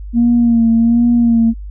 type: tone with vibrato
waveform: sine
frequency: 233.1 Hz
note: A#3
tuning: in tune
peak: -7 dBFS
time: 0.13-1.54 s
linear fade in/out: 50 ms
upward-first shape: sine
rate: 1.3 Hz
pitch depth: 40 cents each way
effects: tanh soft clip ceiling -3 dBFS + added 50 Hz sine -25 dBFS peak until 1.7 s